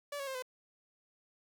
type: tone with pitch steps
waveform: sawtooth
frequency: 576 / 552.5 / 530 / 508.4 Hz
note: D5 / C#5 / C5 / C5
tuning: -34 / -6 / +22 / -50 cents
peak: -34 dBFS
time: 0.12-0.424 s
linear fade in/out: 5 ms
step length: 76 ms
effects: none